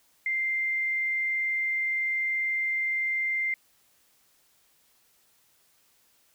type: tone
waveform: sine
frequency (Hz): 2093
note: C7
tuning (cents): 0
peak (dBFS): -25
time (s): 0.26-3.54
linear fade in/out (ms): 2
effects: white hiss -65 dBFS RMS until 6.34 s